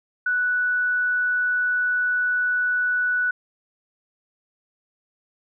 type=tone; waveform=sine; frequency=1480 Hz; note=F#6; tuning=in tune; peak=-19 dBFS; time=0.26-3.31 s; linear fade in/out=5 ms; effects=none